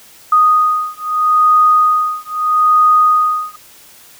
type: beating tone pair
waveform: sine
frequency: 1241 / 1241.78 Hz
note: D#6 / D#6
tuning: -5 / -4 cents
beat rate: 0.78 Hz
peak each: -12 dBFS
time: 0.32-3.56 s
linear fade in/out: 5 ms
effects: white hiss -42 dBFS RMS until 4.19 s